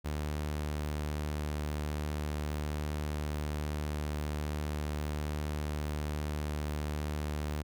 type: tone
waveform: sawtooth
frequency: 74.9 Hz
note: D2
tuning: 35 cents sharp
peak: -29 dBFS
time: 0.04-7.63 s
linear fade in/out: 20 ms
effects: none